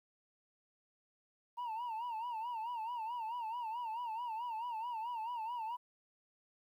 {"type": "tone with vibrato", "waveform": "sine", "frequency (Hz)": 925, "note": "A#5", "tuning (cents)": -14, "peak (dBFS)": -35, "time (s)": [1.57, 5.77], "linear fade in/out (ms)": 20, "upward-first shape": "sine", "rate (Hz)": 4.6, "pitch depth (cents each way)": 110, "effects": ["tanh soft clip ceiling -37 dBFS", "12-bit"]}